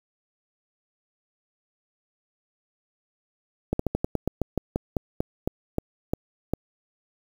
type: slowing click train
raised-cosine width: 2 ms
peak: -10 dBFS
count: 16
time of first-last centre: 3.73-6.536 s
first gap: 64 ms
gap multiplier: 1.14
effects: 7-bit